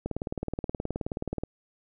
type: click train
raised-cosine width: 2 ms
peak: -17 dBFS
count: 27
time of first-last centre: 0.06-1.436 s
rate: 18.9 Hz
effects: none